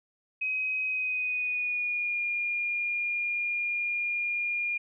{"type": "tone with pitch glide", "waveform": "sine", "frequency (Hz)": [2528, 2417], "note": ["D#7", "D7"], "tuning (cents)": [27, 49], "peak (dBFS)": -27, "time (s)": [0.41, 4.78], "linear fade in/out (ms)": 10, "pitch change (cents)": -78, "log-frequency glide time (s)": [0.86, 2.21], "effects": []}